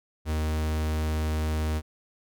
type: tone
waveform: 45% pulse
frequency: 77.78 Hz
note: D#2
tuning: in tune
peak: -25 dBFS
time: 0.25-1.82 s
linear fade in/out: 50 ms
effects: none